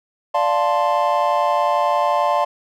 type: chord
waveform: triangle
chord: D minor seventh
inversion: none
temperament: equal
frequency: 587.3 / 698.5 / 880 / 1046.5 Hz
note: D5 / F5 / A5 / C6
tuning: 0 / 0 / 0 / 0 cents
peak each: -19 dBFS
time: 0.34-2.45 s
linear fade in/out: 10 ms
effects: none